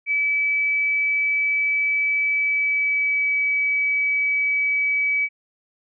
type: tone with pitch glide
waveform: sine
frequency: 2297 to 2284 Hz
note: D7 to D7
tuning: -39 to -49 cents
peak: -18 dBFS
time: 0.06-5.29 s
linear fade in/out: 50 ms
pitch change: -10 cents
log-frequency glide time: 2.32-3.37 s
effects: none